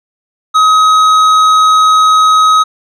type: tone with tanh clipping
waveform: triangle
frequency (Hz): 1268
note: D#6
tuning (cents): +32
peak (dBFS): -6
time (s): 0.54-2.64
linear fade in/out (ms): 20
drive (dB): 14
effects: none